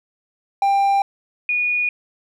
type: tone pair in turn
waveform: triangle / sine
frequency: 793 / 2454 Hz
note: G5 / D#7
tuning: +20 / -25 cents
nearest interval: octave + minor sixth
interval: 1955 cents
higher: second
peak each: -12 / -17 dBFS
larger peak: first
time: 0.62-1.02 / 1.49-1.89 s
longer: neither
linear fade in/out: 2 ms
effects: none